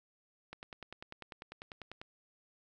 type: click train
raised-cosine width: 0.3 ms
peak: -29 dBFS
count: 16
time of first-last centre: 0.53-2.015 s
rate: 10.1 Hz
effects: none